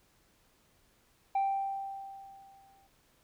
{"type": "tone with exponential decay", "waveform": "sine", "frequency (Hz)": 784, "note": "G5", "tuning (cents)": 0, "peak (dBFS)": -23, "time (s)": [1.35, 2.87], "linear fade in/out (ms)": 5, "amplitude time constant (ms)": 330, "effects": ["tanh soft clip ceiling -25 dBFS", "pink hiss -68 dBFS RMS until 3.23 s"]}